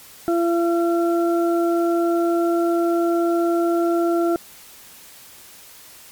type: harmonic tone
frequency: 340.1 Hz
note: F4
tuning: 46 cents flat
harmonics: 1 / 2 / 4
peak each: -17 / -23 / -29 dBFS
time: 0.28-4.36 s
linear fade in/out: 0 ms
effects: white hiss -44 dBFS RMS until 6.11 s + MP3 96 kbps